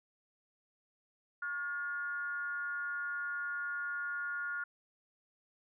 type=tone with frequency modulation; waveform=sine; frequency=1425 Hz; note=F6; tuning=34 cents sharp; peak=-35 dBFS; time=1.42-4.64 s; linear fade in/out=5 ms; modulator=311 Hz; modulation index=0.45; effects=none